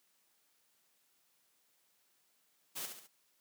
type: noise with echo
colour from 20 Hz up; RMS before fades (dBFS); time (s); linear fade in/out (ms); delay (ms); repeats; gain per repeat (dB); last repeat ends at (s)
white; -41; 2.75-2.87; 20; 69; 3; -6; 3.077
effects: white hiss -74 dBFS RMS until 3.4 s + high-pass 150 Hz 12 dB/octave